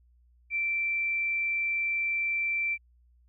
sine tone, 2343 Hz, D7, 5 cents flat, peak -26 dBFS, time 0.5-2.78 s, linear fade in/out 50 ms, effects added 60 Hz sine -59 dBFS peak until 3.28 s

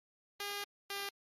5% pulse tone pair in turn, 405.9 / 399.6 Hz, G#4 / G4, -40 / +33 cents, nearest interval unison, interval 27 cents, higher first, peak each -27 dBFS, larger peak neither, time 0.4-0.64 / 0.9-1.09 s, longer first, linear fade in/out 2 ms, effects MP3 64 kbps

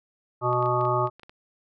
harmonic tone, 123.47 Hz, B2, in tune, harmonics 1 / 3 / 5 / 7 / 9 / 10, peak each -28 / -28 / -28 / -28 / -28 / -28 dBFS, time 0.41-1.1 s, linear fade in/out 50 ms
clicks, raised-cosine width 0.3 ms, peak -30 dBFS, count 9, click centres 0.53 / 0.626 / 0.659 / 0.811 / 0.852 / 1.073 / 1.196 / 1.233 / 1.295 s
effects none

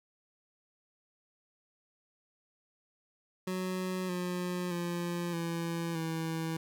25% pulse tone with pitch steps, 185 / 179.11 / 173.41 / 167.89 / 162.55 Hz, F#3 / F3 / F3 / E3 / E3, 0 / +44 / -12 / +32 / -24 cents, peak -29 dBFS, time 3.47-6.57 s, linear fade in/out 5 ms, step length 620 ms, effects none

